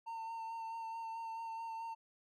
triangle tone with vibrato, 907 Hz, A#5, 48 cents flat, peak -39 dBFS, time 0.06-1.95 s, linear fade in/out 20 ms, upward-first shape sine, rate 4.6 Hz, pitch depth 18 cents each way, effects none

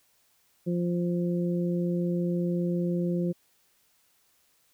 harmonic tone, 174.61 Hz, F3, in tune, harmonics 1 / 2 / 3, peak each -26 / -31 / -36 dBFS, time 0.66-3.33 s, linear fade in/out 20 ms, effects white hiss -67 dBFS RMS until 4.73 s

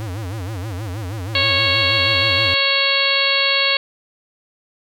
square tone with vibrato, 99.8 Hz, G2, 32 cents sharp, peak -25 dBFS, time 0-2.54 s, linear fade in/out 0 ms, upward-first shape sine, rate 6.3 Hz, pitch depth 230 cents each way
harmonic tone, 551 Hz, C#5, 11 cents flat, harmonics 1 / 2 / 3 / 4 / 5 / 6 / 7 / 8, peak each -25 / -26 / -26 / -21 / -21 / -22 / -23 / -21 dBFS, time 1.35-3.77 s, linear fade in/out 2 ms
effects none

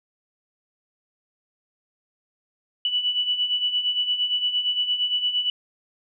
sine beating tone pair, 2955 / 2963.7 Hz, F#7 / F#7, -3 / +2 cents, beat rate 8.7 Hz, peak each -28 / -22 dBFS, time 2.85-5.5 s, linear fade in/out 2 ms, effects none

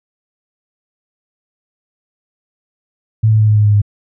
sine tone with pitch steps, 110 / 108.8 / 107.61 / 106.44 / 105.28 / 104.13 / 102.99 Hz, A2 / A2 / A2 / G#2 / G#2 / G#2 / G#2, 0 / -19 / -38 / +43 / +24 / +5 / -14 cents, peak -7 dBFS, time 3.23-3.818 s, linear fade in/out 10 ms, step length 84 ms, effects none

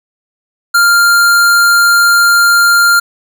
square tone, 1396.9 Hz, F6, in tune, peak -6 dBFS, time 0.74-3 s, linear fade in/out 10 ms, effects none

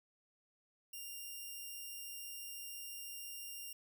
5% pulse tone, 2794 Hz, F7, in tune, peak -36 dBFS, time 0.93-3.73 s, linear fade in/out 5 ms, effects none

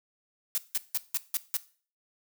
blue noise bursts, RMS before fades -28 dBFS, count 6, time 0.55-1.568 s, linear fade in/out 0 ms, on 28 ms, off 170 ms, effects noise-tail reverb RT60 0.4 s tail -17 dB re dry

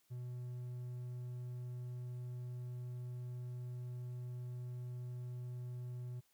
triangle tone, 123.47 Hz, B2, in tune, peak -40 dBFS, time 0.1-6.21 s, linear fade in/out 20 ms, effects white hiss -75 dBFS RMS until 6.33 s

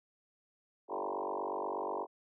sine tone with frequency modulation, 681 Hz, F5, 44 cents flat, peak -34 dBFS, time 0.88-2.07 s, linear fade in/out 50 ms, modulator 48.3 Hz, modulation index 7, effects none

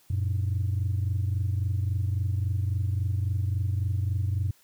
sine tone pair together, 92.5 / 116.14 Hz, F#2 / A#2, 0 / -6 cents, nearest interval major third, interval 394 cents, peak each -24 / -28 dBFS, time 0.1-4.51 s, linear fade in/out 5 ms, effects tanh soft clip ceiling -20 dBFS + white hiss -61 dBFS RMS until 4.63 s

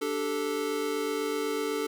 square chord, D suspended fourth, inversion none, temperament equal, 293.7 / 392 / 440 Hz, D4 / G4 / A4, 0 / 0 / 0 cents, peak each -35 / -36 / -31 dBFS, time 0.01-1.87 s, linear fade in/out 10 ms, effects none

